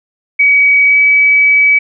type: tone with pitch glide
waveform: sine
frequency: 2268 to 2284 Hz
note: C#7 to D7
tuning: +39 to -49 cents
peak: -5 dBFS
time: 0.39-1.79 s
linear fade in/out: 10 ms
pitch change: +12 cents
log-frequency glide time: 0.87-0.97 s
effects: none